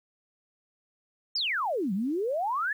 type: exponential two-way sweep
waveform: sine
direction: down then up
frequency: 5500 to 180.1 to 1795 Hz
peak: -26 dBFS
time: 1.35-2.73 s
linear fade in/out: 5 ms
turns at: 1.93 s
effects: 10-bit

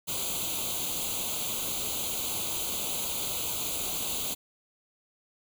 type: noise with comb filter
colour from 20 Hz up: white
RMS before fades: -32 dBFS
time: 0.07-4.35 s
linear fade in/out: 20 ms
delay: 0.28 ms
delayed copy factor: +0.95
effects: none

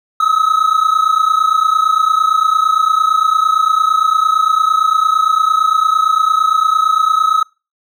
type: tone pair together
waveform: triangle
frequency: 1266 / 1294.8 Hz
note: D#6 / E6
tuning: +30 / -31 cents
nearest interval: unison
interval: 39 cents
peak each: -11 dBFS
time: 0.2-7.43 s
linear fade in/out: 5 ms
effects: noise-tail reverb RT60 0.3 s tail -25 dB re dry

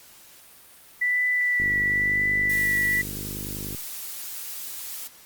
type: tone with vibrato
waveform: sine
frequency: 1971 Hz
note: B6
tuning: 4 cents flat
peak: -20 dBFS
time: 1.01-3.02 s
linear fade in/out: 10 ms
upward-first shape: triangle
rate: 0.98 Hz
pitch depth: 18 cents each way
type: click train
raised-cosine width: 3 ms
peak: -23 dBFS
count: 109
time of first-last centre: 1.6-3.747 s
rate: 50.3 Hz
type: noise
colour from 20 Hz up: blue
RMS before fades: -35 dBFS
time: 2.49-5.08 s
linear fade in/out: 10 ms
effects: white hiss -50 dBFS RMS until 5.25 s + Opus 48 kbps

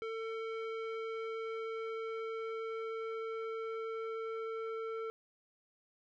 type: tone with low-pass filter sweep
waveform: square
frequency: 448.4 Hz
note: A4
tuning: 33 cents sharp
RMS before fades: -40 dBFS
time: 0.02-5.1 s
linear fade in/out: 0 ms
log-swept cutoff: 2400 to 1600 Hz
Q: 1.3
effects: none

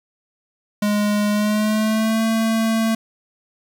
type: tone with pitch glide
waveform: square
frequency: 207.7 to 223.9 Hz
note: G#3 to A3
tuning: 0 to +30 cents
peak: -17 dBFS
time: 0.82-2.95 s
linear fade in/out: 5 ms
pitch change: +130 cents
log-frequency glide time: 1.31-2.23 s
effects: 8-bit

